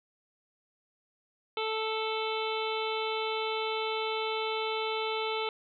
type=harmonic tone; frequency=440 Hz; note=A4; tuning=in tune; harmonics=1 / 2 / 3 / 5 / 6 / 7 / 8 / 9; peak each=-33 / -36 / -38 / -40 / -41 / -41 / -42 / -43 dBFS; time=1.57-5.49 s; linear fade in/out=2 ms; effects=none